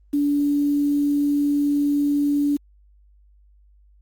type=tone with quantisation; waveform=sine; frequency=288.4 Hz; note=D4; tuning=31 cents flat; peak=-17 dBFS; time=0.13-2.57 s; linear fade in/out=10 ms; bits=7; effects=added 50 Hz sine -51 dBFS peak until 4.01 s + Opus 24 kbps